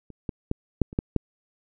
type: clicks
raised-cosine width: 3 ms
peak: -30 / -16 / -12 / -6 / -26 / -10 / -8 dBFS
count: 7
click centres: 0.103 / 0.292 / 0.514 / 0.817 / 0.929 / 0.989 / 1.163 s
effects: none